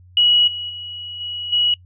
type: tone with level steps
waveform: sine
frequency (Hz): 2917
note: F#7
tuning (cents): -25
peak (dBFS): -11 / -25 / -29 / -25 / -14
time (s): 0.17-1.74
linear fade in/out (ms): 2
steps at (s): 0.47 / 0.69 / 1.2 / 1.52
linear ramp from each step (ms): 10
effects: noise-tail reverb RT60 0.1 s tail -25 dB re dry + added 90 Hz sine -44 dBFS peak until 1.85 s